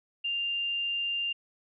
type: tone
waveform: sine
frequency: 2794 Hz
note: F7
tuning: in tune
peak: -28 dBFS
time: 0.24-1.33 s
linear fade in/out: 10 ms
effects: none